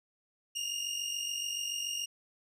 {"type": "tone pair together", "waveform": "25% pulse", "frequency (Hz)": [2804, 2851], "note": ["F7", "F7"], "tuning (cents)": [6, 35], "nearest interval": "unison", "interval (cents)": 29, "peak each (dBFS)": [-33, -32], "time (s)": [0.55, 2.06], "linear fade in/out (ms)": 10, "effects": ["resampled to 32000 Hz"]}